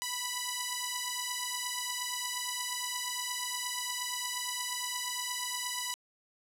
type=beating tone pair; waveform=5% pulse; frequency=984 / 992.5 Hz; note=B5 / B5; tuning=-7 / +8 cents; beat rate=8.5 Hz; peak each=-23 / -25 dBFS; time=0.02-5.94 s; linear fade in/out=0 ms; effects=low-pass 12000 Hz 12 dB/octave + 10-bit